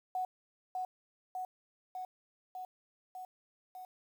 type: tone with echo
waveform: sine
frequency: 740 Hz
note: F#5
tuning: in tune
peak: -32 dBFS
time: 0.15-0.25 s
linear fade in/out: 2 ms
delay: 600 ms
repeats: 6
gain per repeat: -2 dB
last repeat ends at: 3.85 s
effects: 10-bit